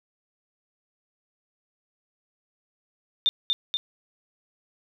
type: tone with echo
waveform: sine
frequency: 3605 Hz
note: A7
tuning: 41 cents sharp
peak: -17 dBFS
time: 3.26-3.29 s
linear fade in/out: 0 ms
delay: 240 ms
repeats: 2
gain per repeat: -3 dB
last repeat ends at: 3.77 s
effects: none